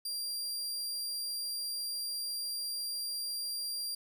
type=tone; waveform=sawtooth; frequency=4758 Hz; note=D8; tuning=22 cents sharp; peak=-32 dBFS; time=0.05-3.95 s; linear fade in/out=5 ms; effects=none